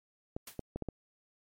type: clicks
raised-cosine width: 2 ms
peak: -23 dBFS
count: 5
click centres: 0.365 / 0.593 / 0.76 / 0.823 / 0.887 s
type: noise with exponential decay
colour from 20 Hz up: white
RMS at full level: -41 dBFS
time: 0.47-0.61 s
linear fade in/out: 5 ms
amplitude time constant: 29 ms
effects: MP3 64 kbps